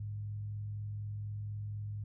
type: tone with frequency modulation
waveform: sine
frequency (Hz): 103.83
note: G#2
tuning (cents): 0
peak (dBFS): -37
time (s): 0-2.04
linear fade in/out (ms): 5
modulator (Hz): 44.1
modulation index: 0.26
effects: none